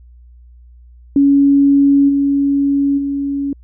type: tone with level steps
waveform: sine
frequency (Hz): 280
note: C#4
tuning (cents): +18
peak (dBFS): -7 / -11 / -16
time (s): 1.16-3.53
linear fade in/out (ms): 2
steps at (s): 2.08 / 2.97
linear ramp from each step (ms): 20
effects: added 60 Hz sine -39 dBFS peak until 3.63 s